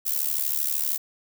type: noise with amplitude modulation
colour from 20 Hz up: violet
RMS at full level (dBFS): -22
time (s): 0.05-0.98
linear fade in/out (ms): 20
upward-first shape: sine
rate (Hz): 72.8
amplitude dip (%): 90
effects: none